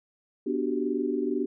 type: chord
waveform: sine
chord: G major seventh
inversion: first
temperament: equal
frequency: 246.9 / 293.7 / 370 / 392 Hz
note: B3 / D4 / F#4 / G4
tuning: 0 / 0 / 0 / 0 cents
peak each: -31 / -30 / -31 / -31 dBFS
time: 0.46-1.46 s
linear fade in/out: 10 ms
effects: none